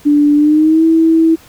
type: tone with pitch glide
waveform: sine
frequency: 292.9 to 325 Hz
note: D4 to E4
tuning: -5 to -24 cents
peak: -6 dBFS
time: 0.05-1.36 s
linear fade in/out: 20 ms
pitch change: +181 cents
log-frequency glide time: 0.35-0.84 s
effects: pink hiss -42 dBFS RMS until 1.48 s